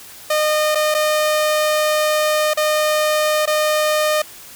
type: tone with dropouts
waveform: sawtooth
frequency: 611 Hz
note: D#5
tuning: 32 cents flat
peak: -11 dBFS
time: 0.3-4.22 s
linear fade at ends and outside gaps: 5 ms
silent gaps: 0.749-0.754 / 0.943-0.947 / 2.536-2.572 / 3.457-3.474 s
effects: white hiss -39 dBFS RMS until 4.55 s